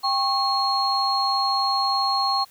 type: tone cluster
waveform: sine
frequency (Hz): 791 / 1091 / 4266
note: G5 / C#6 / C8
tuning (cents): +15 / -28 / +33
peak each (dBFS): -24 / -23 / -23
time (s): 0.03-2.45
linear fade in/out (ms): 20
effects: tanh soft clip ceiling -10 dBFS + white hiss -53 dBFS RMS until 2.5 s